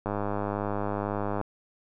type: click train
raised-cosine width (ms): 1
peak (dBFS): -16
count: 139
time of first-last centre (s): 0.06-1.413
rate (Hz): 102
effects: none